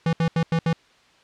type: tone bursts at uneven times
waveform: square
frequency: 164.81 Hz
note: E3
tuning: in tune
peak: -19 dBFS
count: 5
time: 0.06-0.13 / 0.2-0.28 / 0.36-0.43 / 0.52-0.59 / 0.66-0.73 s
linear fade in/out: 2 ms
effects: white hiss -56 dBFS RMS until 1.23 s + low-pass 4000 Hz 12 dB/octave